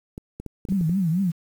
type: clicks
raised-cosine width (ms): 3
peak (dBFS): -21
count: 8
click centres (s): 0.179 / 0.4 / 0.463 / 0.652 / 0.688 / 0.723 / 0.811 / 0.895
type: tone with vibrato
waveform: sine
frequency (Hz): 176.8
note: F3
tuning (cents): +22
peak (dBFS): -19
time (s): 0.69-1.32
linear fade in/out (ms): 20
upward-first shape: triangle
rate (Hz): 4.3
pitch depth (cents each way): 240
effects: 8-bit